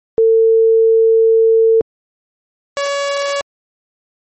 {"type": "tone pair in turn", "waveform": ["sine", "sawtooth"], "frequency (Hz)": [450, 564.2], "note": ["A4", "C#5"], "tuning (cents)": [39, 30], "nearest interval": "major third", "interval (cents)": 391, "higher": "second", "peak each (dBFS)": [-7, -12], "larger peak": "first", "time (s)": [[0.18, 1.81], [2.77, 3.41]], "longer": "first", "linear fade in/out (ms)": 0, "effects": ["MP3 32 kbps"]}